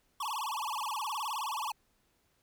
square tone with vibrato, 988 Hz, B5, in tune, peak -34 dBFS, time 0.2-1.72 s, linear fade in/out 5 ms, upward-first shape sine, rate 19 Hz, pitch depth 280 cents each way, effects pink hiss -73 dBFS RMS until 2.42 s

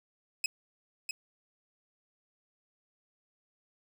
20% pulse tone with echo, 2557 Hz, D#7, 47 cents sharp, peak -23 dBFS, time 0.44-0.46 s, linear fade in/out 2 ms, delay 650 ms, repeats 1, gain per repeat -6 dB, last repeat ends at 1.11 s, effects none

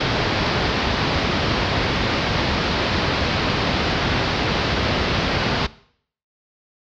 pink low-pass noise, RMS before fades -20 dBFS, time 0-5.67 s, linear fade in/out 10 ms, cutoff 5000 Hz, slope 48 dB/octave, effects noise-tail reverb RT60 0.6 s tail -19 dB re dry + high-pass 60 Hz 12 dB/octave

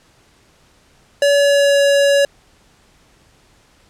square tone with pitch glide, 569 to 563.4 Hz, C#5 to C#5, +45 to +28 cents, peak -11 dBFS, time 1.22-2.25 s, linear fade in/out 2 ms, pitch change -17 cents, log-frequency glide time 1.34-1.8 s, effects pink hiss -53 dBFS RMS until 3.89 s + low-pass 9000 Hz 12 dB/octave

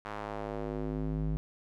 square tone with band-pass filter sweep, 52.3 Hz, G#1, 13 cents sharp, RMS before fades -35 dBFS, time 0.05-1.37 s, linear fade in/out 0 ms, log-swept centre 1200 to 140 Hz, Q 1.2, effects none

